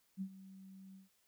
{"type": "tone with ADSR envelope", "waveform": "sine", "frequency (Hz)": 191.5, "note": "G3", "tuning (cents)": -40, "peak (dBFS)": -36, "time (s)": [0.17, 1.09], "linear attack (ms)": 43, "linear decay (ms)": 72, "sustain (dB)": -16, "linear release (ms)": 140, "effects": ["white hiss -75 dBFS RMS until 1.27 s"]}